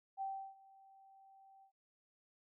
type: tone with ADSR envelope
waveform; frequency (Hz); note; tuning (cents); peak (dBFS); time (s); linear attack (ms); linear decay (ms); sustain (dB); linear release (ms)
sine; 777; G5; -16; -37; 0.17-1.72; 44; 330; -23; 92
effects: none